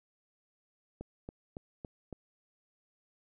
click train, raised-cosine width 2 ms, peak -28 dBFS, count 5, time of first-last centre 1.01-2.127 s, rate 3.58 Hz, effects none

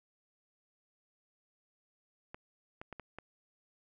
clicks, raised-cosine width 0.5 ms, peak -29 dBFS, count 5, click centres 2.345 / 2.815 / 2.927 / 2.997 / 3.186 s, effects none

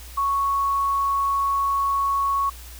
sine tone, 1108.7 Hz, C#6, in tune, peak -19 dBFS, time 0.17-2.5 s, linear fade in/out 10 ms, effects added 60 Hz sine -39 dBFS peak until 2.79 s + white hiss -44 dBFS RMS until 2.79 s

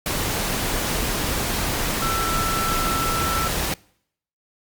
sine tone in noise, 1333 Hz, E6, 19 cents sharp, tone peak -24 dBFS, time 2.02-3.48 s, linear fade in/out 2 ms, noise pink, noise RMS -24 dBFS, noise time 0.06-3.74 s, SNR -3 dB, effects noise-tail reverb RT60 0.7 s tail -25 dB re dry + Opus 48 kbps

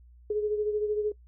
sine beating tone pair, 420 / 433 Hz, G#4 / A4, +19 / -28 cents, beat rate 13 Hz, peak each -26 / -34 dBFS, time 0.3-1.12 s, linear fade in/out 5 ms, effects noise-tail reverb RT60 0.1 s tail -22 dB re dry + added 60 Hz sine -51 dBFS peak until 1.27 s

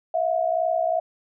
sine tone pair together, 652 / 714.6 Hz, E5 / F5, -19 / +40 cents, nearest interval major second, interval 159 cents, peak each -22 / -24 dBFS, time 0.14-1 s, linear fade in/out 5 ms, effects none

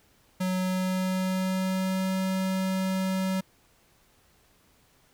square tone with pitch glide, 185 to 189 Hz, F#3 to F#3, 0 to +37 cents, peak -26 dBFS, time 0.4-3.41 s, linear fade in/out 10 ms, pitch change +37 cents, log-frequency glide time 0.58-2.13 s, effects pink hiss -63 dBFS RMS until 5.13 s

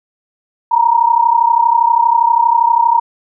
sine tone pair together, 921.5 / 954 Hz, A#5 / A#5, -20 / +40 cents, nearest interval minor second, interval 60 cents, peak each -11 dBFS, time 0.71-3 s, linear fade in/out 10 ms, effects none

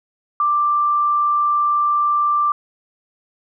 sine tone, 1179 Hz, D6, 6 cents sharp, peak -14 dBFS, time 0.4-2.52 s, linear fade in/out 2 ms, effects none

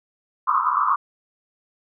pink band-pass noise, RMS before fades -20 dBFS, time 0.47-0.96 s, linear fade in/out 10 ms, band 1000 to 1300 Hz, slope 96 dB/octave, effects none

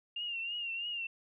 sine tone with vibrato, 2791 Hz, F7, 2 cents flat, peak -35 dBFS, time 0.16-1.07 s, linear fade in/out 5 ms, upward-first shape triangle, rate 3.1 Hz, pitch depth 75 cents each way, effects none

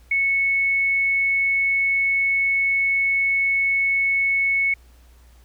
sine tone, 2206 Hz, C#7, 9 cents flat, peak -17 dBFS, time 0.11-4.74 s, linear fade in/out 5 ms, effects added 60 Hz sine -48 dBFS peak until 5.44 s + pink hiss -58 dBFS RMS until 5.44 s

